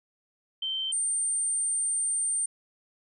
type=tone pair in turn; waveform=sine; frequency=3113 / 8864 Hz; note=G7 / C#9; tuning=-13 / -1 cents; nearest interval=octave + tritone; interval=1812 cents; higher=second; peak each=-28 / -25 dBFS; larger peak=second; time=0.62-0.92 / 0.92-2.46 s; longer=second; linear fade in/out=5 ms; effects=none